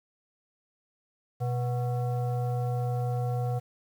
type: tone with frequency modulation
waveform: sine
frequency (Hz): 123.2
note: B2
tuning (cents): -4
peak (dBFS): -26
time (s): 1.4-3.6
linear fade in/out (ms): 20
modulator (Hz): 613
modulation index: 0.64
effects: 9-bit